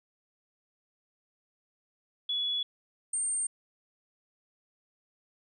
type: tone pair in turn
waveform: sine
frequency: 3398 / 8712 Hz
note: G#7 / C#9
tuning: +39 / -31 cents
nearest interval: octave + major third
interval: 1630 cents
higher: second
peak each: -28 dBFS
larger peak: neither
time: 2.29-2.63 / 3.13-3.47 s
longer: neither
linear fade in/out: 5 ms
effects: none

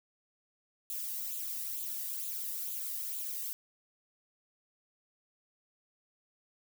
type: noise with flanger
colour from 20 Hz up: violet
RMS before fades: -38 dBFS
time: 0.9-3.53 s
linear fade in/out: 0 ms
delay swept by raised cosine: 0.27 to 1.08 ms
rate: 2.2 Hz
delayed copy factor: +0.55
effects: none

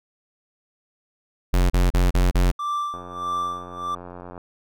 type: tone bursts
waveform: square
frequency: 44.96 Hz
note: F#1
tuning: 49 cents flat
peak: -16 dBFS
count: 5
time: 1.53-2.516 s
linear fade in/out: 10 ms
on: 170 ms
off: 34 ms
type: tone with tremolo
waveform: triangle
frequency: 1174.7 Hz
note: D6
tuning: in tune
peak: -20 dBFS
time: 2.59-3.95 s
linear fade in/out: 5 ms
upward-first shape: sine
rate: 1.6 Hz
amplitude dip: 90%
type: click train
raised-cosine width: 1 ms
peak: -24 dBFS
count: 129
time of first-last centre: 2.94-4.378 s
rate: 89 Hz
effects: none

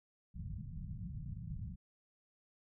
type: low-pass noise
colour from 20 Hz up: white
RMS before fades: -44 dBFS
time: 0.34-1.76 s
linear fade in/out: 20 ms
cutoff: 180 Hz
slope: 48 dB/octave
effects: none

